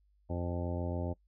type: harmonic tone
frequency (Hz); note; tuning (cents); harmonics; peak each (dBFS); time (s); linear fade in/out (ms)
87.31; F2; 0; 1 / 2 / 3 / 4 / 5 / 6 / 7 / 9 / 10; -35 / -41 / -41 / -43 / -48 / -44 / -43 / -49 / -51; 0.29-1.14; 20
effects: noise-tail reverb RT60 0.1 s tail -23 dB re dry + added 50 Hz sine -66 dBFS peak until 1.27 s